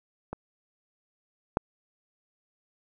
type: clicks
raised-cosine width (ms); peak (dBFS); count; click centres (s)
1; -20 / -9; 2; 0.33 / 1.571
effects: none